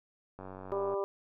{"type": "click train", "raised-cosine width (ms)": 1, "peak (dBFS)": -31, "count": 53, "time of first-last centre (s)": [0.39, 0.94], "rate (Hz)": 94.5}
{"type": "harmonic tone", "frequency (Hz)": 197.9, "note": "G3", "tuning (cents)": 17, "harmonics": [2, 3, 4, 5, 6], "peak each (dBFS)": [-32, -36, -45, -40, -43], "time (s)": [0.72, 1.04], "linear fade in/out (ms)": 0}
{"effects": []}